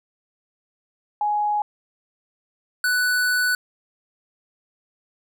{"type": "tone pair in turn", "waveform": ["sine", "square"], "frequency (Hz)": [835, 1487.8], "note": ["G#5", "F#6"], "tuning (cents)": [9, 9], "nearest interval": "minor seventh", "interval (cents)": 1000, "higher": "second", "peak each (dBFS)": [-19, -19], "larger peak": "neither", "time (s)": [[1.21, 1.62], [2.84, 3.55]], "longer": "second", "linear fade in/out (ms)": 2, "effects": []}